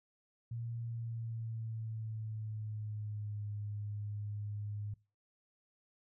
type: tone with pitch glide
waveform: sine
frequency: 116.54 to 103.83 Hz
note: A#2 to G#2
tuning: 0 to 0 cents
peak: -38 dBFS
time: 0.51-4.94 s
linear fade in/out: 5 ms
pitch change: -200 cents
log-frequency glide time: 0.81-3.44 s
effects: noise-tail reverb RT60 0.3 s tail -22 dB re dry